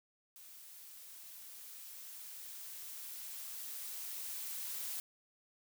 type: noise with level ramp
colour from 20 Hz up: blue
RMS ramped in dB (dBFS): -55 to -41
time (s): 0.36-5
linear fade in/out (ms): 0
effects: none